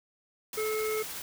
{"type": "noise with tremolo", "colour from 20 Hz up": "white", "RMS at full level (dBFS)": -38, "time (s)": [0.53, 1.22], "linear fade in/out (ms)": 2, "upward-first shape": "triangle", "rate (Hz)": 16, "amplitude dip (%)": 25}
{"type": "harmonic tone", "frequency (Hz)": 432.7, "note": "A4", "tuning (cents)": -29, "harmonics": [1, 3, 5], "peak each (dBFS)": [-29, -39, -39], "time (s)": [0.57, 1.03], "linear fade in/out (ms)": 10}
{"effects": []}